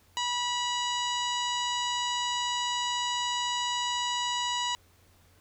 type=harmonic tone; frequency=974 Hz; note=B5; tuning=24 cents flat; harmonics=1 / 2 / 3 / 4 / 5 / 6 / 7 / 8; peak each=-31 / -38 / -33 / -36 / -43 / -47 / -39 / -46 dBFS; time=0.17-4.75 s; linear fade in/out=0 ms; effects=added 88 Hz sine -62 dBFS peak until 5.4 s + pink hiss -63 dBFS RMS until 5.4 s

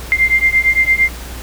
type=beating tone pair; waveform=sine; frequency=2093 / 2101.8 Hz; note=C7 / C7; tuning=0 / +7 cents; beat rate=8.8 Hz; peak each=-13 / -13 dBFS; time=0.12-1.09 s; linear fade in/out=0 ms; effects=added 60 Hz sine -28 dBFS peak until 1.42 s + pink hiss -32 dBFS RMS until 1.42 s

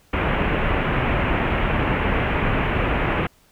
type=low-pass noise; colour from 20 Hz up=pink; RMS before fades=-21 dBFS; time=0.13-3.27 s; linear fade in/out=5 ms; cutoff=2800 Hz; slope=48 dB/octave; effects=pink hiss -57 dBFS RMS until 3.51 s

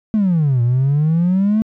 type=exponential two-way sweep; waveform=triangle; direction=down then up; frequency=223.2 to 117.2 to 223.2 Hz; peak=-9 dBFS; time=0.14-1.62 s; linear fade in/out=0 ms; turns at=0.62 s; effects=tanh soft clip ceiling -8 dBFS

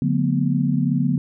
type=tone cluster; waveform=sine; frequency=144.8 / 180.3 / 226 / 248.2 Hz; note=D3 / F#3 / A3 / B3; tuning=-24 / -45 / +47 / +9 cents; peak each=-21 / -23 / -25 / -22 dBFS; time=0.02-1.18 s; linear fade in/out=2 ms; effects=none

